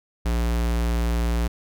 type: tone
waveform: square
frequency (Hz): 58.27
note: A#1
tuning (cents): 0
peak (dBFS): -21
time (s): 0.25-1.48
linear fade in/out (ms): 10
effects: none